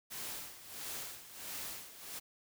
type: noise with tremolo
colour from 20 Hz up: white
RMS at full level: -42 dBFS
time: 0.1-2.2 s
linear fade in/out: 20 ms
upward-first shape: sine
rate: 1.5 Hz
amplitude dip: 75%
effects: none